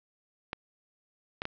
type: clicks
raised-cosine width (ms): 0.3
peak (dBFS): -17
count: 3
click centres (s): 0.531 / 1.419 / 1.454
effects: low-pass 5000 Hz 12 dB/octave